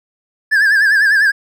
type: tone with vibrato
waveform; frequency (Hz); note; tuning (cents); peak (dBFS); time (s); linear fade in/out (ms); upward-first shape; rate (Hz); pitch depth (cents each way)
triangle; 1668; G#6; +7; -7; 0.51-1.32; 20; sine; 10; 99
effects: none